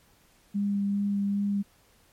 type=tone with vibrato; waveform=sine; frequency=201.2 Hz; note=G3; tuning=45 cents sharp; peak=-24 dBFS; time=0.54-1.63 s; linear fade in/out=20 ms; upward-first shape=sine; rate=2.5 Hz; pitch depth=10 cents each way; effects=pink hiss -62 dBFS RMS until 2.12 s + MP3 64 kbps